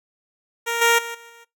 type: tone with level steps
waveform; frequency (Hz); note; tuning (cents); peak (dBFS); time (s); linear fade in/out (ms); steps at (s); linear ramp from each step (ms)
10% pulse; 466.2; A#4; 0; -14 / -6 / -21 / -34 / -37; 0.66-1.45; 20; 0.81 / 0.98 / 1.14 / 1.29; 10
effects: noise-tail reverb RT60 0.2 s tail -22 dB re dry